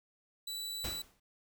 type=tone; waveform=sawtooth; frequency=3951 Hz; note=B7; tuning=in tune; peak=-35 dBFS; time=0.47-1.02 s; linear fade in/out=5 ms
type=noise with exponential decay; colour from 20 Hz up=pink; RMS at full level=-37 dBFS; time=0.84-1.2 s; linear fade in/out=5 ms; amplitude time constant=78 ms
effects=none